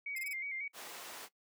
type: tone with vibrato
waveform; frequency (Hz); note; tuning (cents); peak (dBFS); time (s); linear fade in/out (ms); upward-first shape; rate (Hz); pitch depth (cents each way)
sine; 2180; C#7; -29; -38; 0.06-0.68; 5; square; 5.5; 61
type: tone bursts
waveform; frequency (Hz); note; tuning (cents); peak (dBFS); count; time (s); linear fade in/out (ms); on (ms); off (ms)
5% pulse; 2537; D#7; +33; -33; 4; 0.16-0.332; 5; 25; 24
type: high-pass noise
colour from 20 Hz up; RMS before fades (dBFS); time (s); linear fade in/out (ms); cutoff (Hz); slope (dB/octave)
pink; -48; 0.73-1.29; 50; 510; 12
effects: noise-tail reverb RT60 0.1 s tail -18 dB re dry